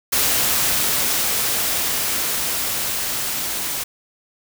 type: noise with level ramp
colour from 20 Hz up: white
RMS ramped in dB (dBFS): -18 to -25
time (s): 0.12-3.84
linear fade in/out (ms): 10
effects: none